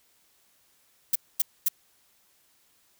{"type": "noise bursts", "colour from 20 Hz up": "violet", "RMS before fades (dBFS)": -22, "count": 3, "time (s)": [1.13, 1.685], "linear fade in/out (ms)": 5, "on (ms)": 25, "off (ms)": 240, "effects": ["white hiss -65 dBFS RMS until 2.99 s"]}